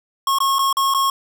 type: tone with dropouts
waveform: square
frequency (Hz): 1089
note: C#6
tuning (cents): -31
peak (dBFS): -16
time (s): 0.27-1.1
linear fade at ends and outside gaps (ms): 2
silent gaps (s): 0.386-0.403 / 0.585-0.591 / 0.728-0.769 / 0.939-0.946
effects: none